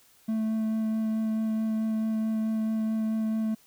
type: tone with vibrato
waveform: triangle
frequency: 220 Hz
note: A3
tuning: in tune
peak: -23 dBFS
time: 0.28-3.55 s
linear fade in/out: 10 ms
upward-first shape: sine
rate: 4.6 Hz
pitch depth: 9 cents each way
effects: white hiss -60 dBFS RMS until 3.66 s